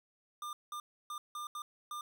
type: tone bursts at uneven times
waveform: square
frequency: 1200 Hz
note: D6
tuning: 37 cents sharp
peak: -40 dBFS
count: 6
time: 0.42-0.53 / 0.72-0.8 / 1.1-1.18 / 1.35-1.47 / 1.55-1.62 / 1.91-2.01 s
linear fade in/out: 2 ms
effects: none